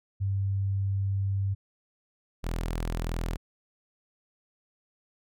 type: tone pair in turn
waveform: sine / sawtooth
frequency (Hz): 98 / 41.48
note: G2 / E1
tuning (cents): 0 / +12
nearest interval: octave + minor third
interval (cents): 1488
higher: first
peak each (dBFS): -25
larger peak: neither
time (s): 0.2-1.55 / 2.43-3.37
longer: first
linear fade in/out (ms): 20
effects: none